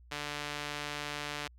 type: tone with band-pass filter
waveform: sawtooth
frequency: 146.83 Hz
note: D3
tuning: in tune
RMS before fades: -39 dBFS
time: 0.11-1.48 s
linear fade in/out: 10 ms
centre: 2900 Hz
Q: 0.69
effects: added 60 Hz sine -54 dBFS peak until 1.58 s